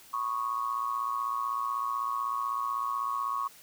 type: tone with amplitude modulation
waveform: sine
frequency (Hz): 1108.7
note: C#6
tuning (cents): 0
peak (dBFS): -25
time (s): 0.13-3.48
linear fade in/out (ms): 10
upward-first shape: sine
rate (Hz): 116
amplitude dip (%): 80
effects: white hiss -54 dBFS RMS until 3.62 s